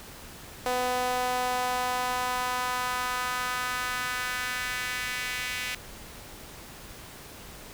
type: tone with high-pass filter sweep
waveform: sawtooth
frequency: 250 Hz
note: B3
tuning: 21 cents sharp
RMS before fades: -30 dBFS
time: 0.66-5.75 s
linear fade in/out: 0 ms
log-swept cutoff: 600 to 2200 Hz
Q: 2.1
effects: pink hiss -45 dBFS RMS until 7.73 s